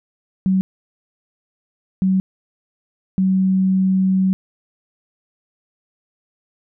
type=tone bursts at uneven times; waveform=sine; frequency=189 Hz; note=F#3; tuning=37 cents sharp; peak=-13 dBFS; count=3; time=0.46-0.61 / 2.02-2.2 / 3.18-4.33 s; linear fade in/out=0 ms; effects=none